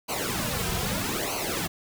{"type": "noise with flanger", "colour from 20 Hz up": "pink", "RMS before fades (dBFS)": -29, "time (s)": [0.08, 1.68], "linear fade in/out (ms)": 20, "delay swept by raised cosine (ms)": [0.56, 3.56], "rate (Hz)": 0.79, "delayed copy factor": -0.85, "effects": []}